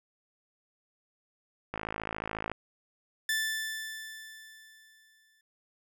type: click train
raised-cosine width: 0.5 ms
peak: -19 dBFS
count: 43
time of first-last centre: 1.74-2.516 s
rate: 54.1 Hz
type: tone with exponential decay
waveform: sawtooth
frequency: 1760 Hz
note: A6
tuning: in tune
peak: -23 dBFS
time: 3.29-5.41 s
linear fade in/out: 2 ms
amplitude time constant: 460 ms
effects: none